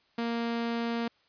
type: tone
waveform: sawtooth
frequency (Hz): 233.1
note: A#3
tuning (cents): 0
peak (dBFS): -25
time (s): 0.18-1.08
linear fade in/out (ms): 5
effects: white hiss -67 dBFS RMS until 1.28 s + resampled to 11025 Hz